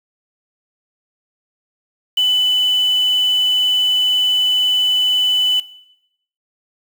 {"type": "tone with quantisation", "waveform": "sine", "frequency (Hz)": 2994, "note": "F#7", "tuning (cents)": 20, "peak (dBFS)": -12, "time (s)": [2.17, 5.6], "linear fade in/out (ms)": 5, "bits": 5, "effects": ["noise-tail reverb RT60 0.8 s tail -18 dB re dry"]}